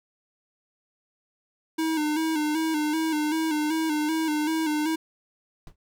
square tone with vibrato, 311.1 Hz, D#4, in tune, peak -24 dBFS, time 1.78-4.96 s, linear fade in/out 10 ms, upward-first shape square, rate 2.6 Hz, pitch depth 52 cents each way
brown noise with exponential decay, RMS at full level -35 dBFS, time 5.67-5.76 s, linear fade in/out 2 ms, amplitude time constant 19 ms
effects none

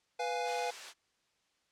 square chord, F diminished, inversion second, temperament equal, 493.9 / 698.5 / 830.6 Hz, Cb5 / F5 / Ab5, 0 / 0 / 0 cents, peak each -38 dBFS, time 0.19-0.71 s, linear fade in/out 10 ms
white high-pass noise, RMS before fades -44 dBFS, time 0.44-0.94 s, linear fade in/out 50 ms, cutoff 580 Hz, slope 12 dB/octave
effects white hiss -75 dBFS RMS until 1.71 s + low-pass 6000 Hz 12 dB/octave

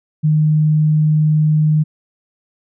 sine tone, 153.6 Hz, D#3, 22 cents flat, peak -10 dBFS, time 0.23-1.84 s, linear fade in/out 20 ms, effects none

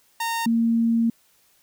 sawtooth / sine tone pair in turn, 920 / 230 Hz, A#5 / A#3, -23 / -23 cents, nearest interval 2 octaves, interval 2400 cents, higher first, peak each -20 / -17 dBFS, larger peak second, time 0.2-0.46 / 0.46-1.1 s, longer second, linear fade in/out 5 ms, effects white hiss -61 dBFS RMS until 1.62 s

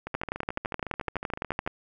two click trains, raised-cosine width 0.5 ms, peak -13 / -19 dBFS, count 19 / 23, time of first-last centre 0.15-1.675 / 0.07-1.664 s, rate 11.8 / 13.8 Hz, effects none

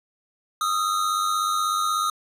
square tone pair together, 1244.5 / 1340.9 Hz, D#6 / E6, 0 / +29 cents, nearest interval minor second, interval 129 cents, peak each -23 / -29 dBFS, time 0.61-2.1 s, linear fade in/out 2 ms, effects resampled to 32000 Hz

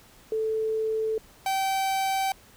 sine / 45% pulse tone pair in turn, 439.6 / 772.7 Hz, A4 / G5, -2 / -25 cents, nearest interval minor seventh, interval 977 cents, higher second, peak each -24 dBFS, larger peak neither, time 0.32-1.18 / 1.46-2.32 s, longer neither, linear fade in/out 2 ms, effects pink hiss -54 dBFS RMS until 2.56 s

